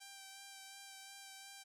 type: tone with vibrato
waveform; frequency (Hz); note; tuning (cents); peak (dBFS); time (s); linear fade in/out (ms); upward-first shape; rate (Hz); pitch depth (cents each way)
5% pulse; 784; G5; 0; -40; 0-1.64; 20; sine; 2.8; 17
effects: none